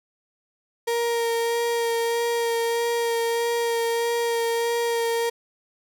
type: tone with vibrato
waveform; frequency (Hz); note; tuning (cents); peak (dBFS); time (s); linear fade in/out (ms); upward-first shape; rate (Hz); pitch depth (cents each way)
35% pulse; 466.2; A#4; 0; -20; 0.87-5.3; 10; sine; 1.6; 14
effects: none